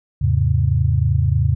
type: tone cluster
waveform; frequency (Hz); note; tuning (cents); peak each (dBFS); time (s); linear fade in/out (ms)
sine; 81.5 / 104.8 / 134.4; E2 / G#2 / C3; -19 / +16 / +47; -18; 0.21-1.55; 10
effects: none